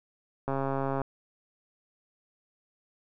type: click train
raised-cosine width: 1 ms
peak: -17 dBFS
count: 74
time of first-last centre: 0.48-1.017 s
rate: 136 Hz
effects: none